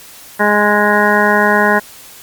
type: harmonic tone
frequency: 207.7 Hz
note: G#3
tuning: in tune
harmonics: 1 / 2 / 3 / 4 / 5 / 7 / 8 / 9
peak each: -17 / -17 / -17 / -17 / -17 / -17 / -17 / -17 dBFS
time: 0.39-1.8 s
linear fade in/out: 20 ms
effects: white hiss -37 dBFS RMS until 2.22 s + Opus 48 kbps